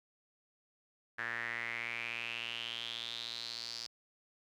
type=tone with band-pass filter sweep; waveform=sawtooth; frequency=116.54 Hz; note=A#2; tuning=in tune; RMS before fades=-41 dBFS; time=1.18-3.87 s; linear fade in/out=10 ms; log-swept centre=1700 to 4900 Hz; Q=6.7; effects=none